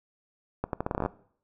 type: accelerating click train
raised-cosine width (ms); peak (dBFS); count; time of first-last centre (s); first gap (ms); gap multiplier
1; -14; 12; 0.64-1.06; 92; 0.8
effects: noise-tail reverb RT60 0.6 s tail -20 dB re dry